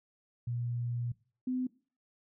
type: tone pair in turn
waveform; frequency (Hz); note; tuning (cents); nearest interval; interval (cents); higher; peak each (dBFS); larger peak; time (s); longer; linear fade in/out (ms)
sine; 120 / 254.3; B2 / C4; -49 / -49; octave + minor second; 1300; second; -32 / -30; second; 0.47-1.12 / 1.47-1.67; first; 5
effects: noise-tail reverb RT60 0.4 s tail -20 dB re dry